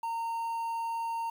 triangle tone with quantisation, 919 Hz, A#5, 25 cents flat, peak -29 dBFS, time 0.03-1.3 s, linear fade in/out 5 ms, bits 9, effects none

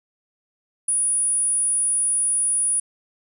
sine tone, 9740 Hz, D#9, 38 cents flat, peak -18 dBFS, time 0.88-2.8 s, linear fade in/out 5 ms, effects none

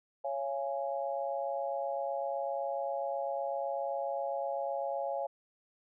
sine chord, Db major, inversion none, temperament equal with one note detuned, 554.4 / 682.1 / 830.6 Hz, Db5 / F5 / Ab5, 0 / -41 / 0 cents, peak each -35 / -37 / -38 dBFS, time 0.24-5.27 s, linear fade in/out 10 ms, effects none

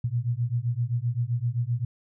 sine beating tone pair, 116.1 / 123.8 Hz, A#2 / B2, -7 / +5 cents, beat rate 7.7 Hz, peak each -27 dBFS, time 0.04-1.85 s, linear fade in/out 5 ms, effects none

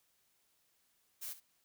blue noise with echo, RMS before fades -43 dBFS, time 1.21-1.34 s, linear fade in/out 20 ms, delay 65 ms, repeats 1, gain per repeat -14 dB, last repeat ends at 1.405 s, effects white hiss -75 dBFS RMS until 1.64 s

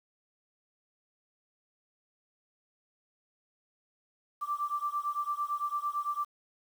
sine beating tone pair, 1170 / 1178.9 Hz, D6 / D6, -7 / +6 cents, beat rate 8.9 Hz, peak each -33 / -34 dBFS, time 4.41-6.25 s, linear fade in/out 20 ms, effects 9-bit

